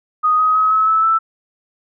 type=tone with pitch steps; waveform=sine; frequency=1244.5 / 1259.7 / 1275.1 / 1290.6 / 1306.4 / 1322.3 Hz; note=D#6 / D#6 / D#6 / E6 / E6 / E6; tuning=0 / +21 / +42 / -37 / -16 / +5 cents; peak=-11 dBFS; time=0.23-1.19 s; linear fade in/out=20 ms; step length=160 ms; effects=none